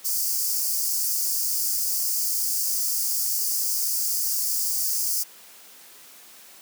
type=high-pass noise; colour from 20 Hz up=white; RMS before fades=-25 dBFS; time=0.04-5.24 s; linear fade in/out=20 ms; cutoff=4600 Hz; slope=96 dB/octave; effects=white hiss -48 dBFS RMS until 6.61 s + high-pass 200 Hz 12 dB/octave